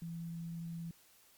sine tone, 167.2 Hz, E3, 25 cents sharp, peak -40 dBFS, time 0.02-0.91 s, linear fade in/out 2 ms, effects white hiss -65 dBFS RMS until 1.37 s + Opus 48 kbps

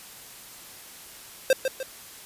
square tone with echo, 527 Hz, C5, 12 cents sharp, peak -16 dBFS, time 1.5-1.53 s, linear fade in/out 2 ms, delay 150 ms, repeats 2, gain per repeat -7 dB, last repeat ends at 1.83 s, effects white hiss -45 dBFS RMS until 2.25 s + resampled to 32000 Hz

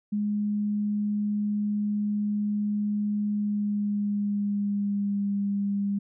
sine tone with pitch glide, 207.7 to 200.7 Hz, G#3 to G3, 0 to +41 cents, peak -24 dBFS, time 0.12-5.99 s, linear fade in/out 10 ms, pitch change -59 cents, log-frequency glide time 3.31-5.36 s, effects none

